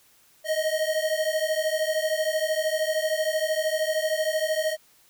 square beating tone pair, 620 / 633 Hz, D#5 / D#5, -6 / +30 cents, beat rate 13 Hz, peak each -27 dBFS, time 0.44-4.77 s, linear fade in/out 50 ms, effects white hiss -59 dBFS RMS until 5.09 s

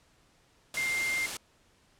sine tone in noise, 2104 Hz, C7, 9 cents sharp, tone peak -28 dBFS, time 0.77-1.26 s, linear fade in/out 2 ms, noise white, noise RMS -35 dBFS, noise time 0.74-1.37 s, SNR +4 dB, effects pink hiss -65 dBFS RMS until 1.99 s + low-pass 9000 Hz 12 dB/octave

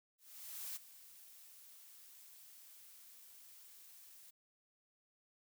blue noise with ADSR envelope, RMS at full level -44 dBFS, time 0.18-4.31 s, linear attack 580 ms, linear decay 16 ms, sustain -15 dB, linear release 13 ms, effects none

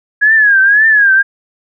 sine tone with vibrato, 1663 Hz, G#6, 2 cents sharp, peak -5 dBFS, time 0.21-1.23 s, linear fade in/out 20 ms, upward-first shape triangle, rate 1.9 Hz, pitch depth 140 cents each way, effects none

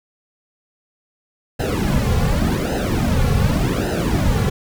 brown noise with flanger, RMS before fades -18 dBFS, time 1.59-4.5 s, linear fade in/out 10 ms, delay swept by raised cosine 0.87 to 3.27 ms, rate 0.87 Hz, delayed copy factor -0.95, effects none

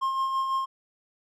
triangle tone with tremolo, 1066 Hz, C6, 32 cents sharp, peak -21 dBFS, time 0.01-0.66 s, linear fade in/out 20 ms, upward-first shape sine, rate 6 Hz, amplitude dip 40%, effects none

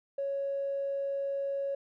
triangle tone with tanh clipping, 554.4 Hz, C#5, in tune, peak -30 dBFS, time 0.18-1.75 s, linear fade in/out 5 ms, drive 4 dB, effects none

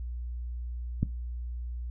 click, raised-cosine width 5 ms, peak -12 dBFS, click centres 1.03 s, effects noise-tail reverb RT60 0.2 s tail -18 dB re dry + added 60 Hz sine -33 dBFS peak until 1.9 s

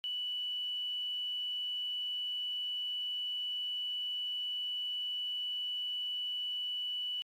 sine tone with quantisation, 2962 Hz, F#7, 1 cent sharp, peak -34 dBFS, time 0.04-7.22 s, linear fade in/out 0 ms, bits 10, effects AAC 48 kbps

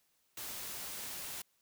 white noise, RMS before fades -43 dBFS, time 0.37-1.42 s, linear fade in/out 5 ms, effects white hiss -75 dBFS RMS until 1.61 s

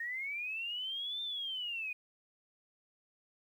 sine linear two-way sweep, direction up then down, 1829 to 3600 to 2452 Hz, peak -36 dBFS, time 0-1.93 s, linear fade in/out 5 ms, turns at 1.22 s, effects 11-bit

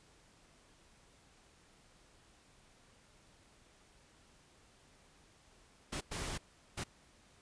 pink noise bursts at uneven times, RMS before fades -40 dBFS, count 3, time 5.92-6.01 / 6.11-6.38 / 6.77-6.84 s, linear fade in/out 10 ms, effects pink hiss -65 dBFS RMS until 7.41 s + resampled to 22050 Hz

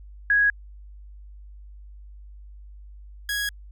sine / sawtooth tone pair in turn, 1659 / 1659 Hz, G#6 / G#6, -2 / -2 cents, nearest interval unison, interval 0 cents, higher neither, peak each -16 / -21 dBFS, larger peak first, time 0.3-0.5 / 3.29-3.49 s, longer neither, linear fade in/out 2 ms, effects added 50 Hz sine -41 dBFS peak until 3.71 s

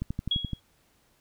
click train, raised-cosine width 5 ms, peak -18 dBFS, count 7, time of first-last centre 0.02-0.533 s, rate 11.7 Hz
sine tone with exponential decay, 3319 Hz, G#7, 2 cents flat, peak -21 dBFS, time 0.31-0.6 s, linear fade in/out 5 ms, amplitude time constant 63 ms
effects pink hiss -66 dBFS RMS until 1.2 s

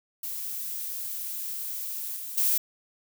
violet noise with level steps, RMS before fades -34 / -37 / -24 dBFS, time 0.23-2.58 s, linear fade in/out 5 ms, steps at 2.16 / 2.37 s, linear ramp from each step 10 ms, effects none

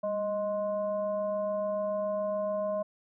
sine tone with frequency modulation, 624 Hz, D#5, 5 cents sharp, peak -28 dBFS, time 0.03-2.83 s, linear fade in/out 10 ms, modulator 425 Hz, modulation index 0.52, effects none

